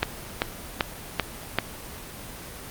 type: click train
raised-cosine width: 0.3 ms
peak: -4 dBFS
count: 5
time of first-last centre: 0.03-1.586 s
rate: 2.57 Hz
effects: pink hiss -39 dBFS RMS until 2.7 s + Opus 24 kbps